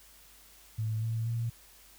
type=tone with pitch steps; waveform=sine; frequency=110 / 113.16 / 116.41 Hz; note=A2 / A2 / A#2; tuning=0 / +49 / -2 cents; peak=-29 dBFS; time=0.78-1.5 s; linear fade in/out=10 ms; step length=240 ms; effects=added 50 Hz sine -63 dBFS peak until 1.98 s + white hiss -57 dBFS RMS until 1.98 s